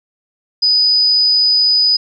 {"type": "tone", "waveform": "sine", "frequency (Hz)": 4978, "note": "D#8", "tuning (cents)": 0, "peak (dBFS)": -9, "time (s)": [0.62, 1.97], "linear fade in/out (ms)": 10, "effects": []}